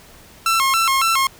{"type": "tone with vibrato", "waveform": "sawtooth", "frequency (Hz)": 1200, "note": "D6", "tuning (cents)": 37, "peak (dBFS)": -11, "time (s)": [0.46, 1.27], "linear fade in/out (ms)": 2, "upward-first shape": "square", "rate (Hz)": 3.6, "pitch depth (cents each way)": 190, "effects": ["pink hiss -45 dBFS RMS until 1.39 s"]}